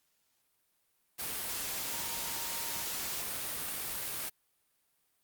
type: tone in noise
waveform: sine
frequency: 929 Hz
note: A#5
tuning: 6 cents flat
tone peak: -48 dBFS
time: 1.91-2.83 s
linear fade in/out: 20 ms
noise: white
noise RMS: -37 dBFS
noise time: 1.18-4.3 s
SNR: -14 dB
effects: white hiss -75 dBFS RMS until 5.23 s + Opus 48 kbps